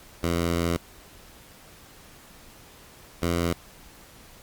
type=tone pair in turn; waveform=10% pulse; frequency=85 / 85.54 Hz; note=F2 / F2; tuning=-46 / -35 cents; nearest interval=unison; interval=11 cents; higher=second; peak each=-15 dBFS; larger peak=neither; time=0.23-0.77 / 3.22-3.53 s; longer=first; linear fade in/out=5 ms; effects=pink hiss -50 dBFS RMS until 4.42 s + Opus 48 kbps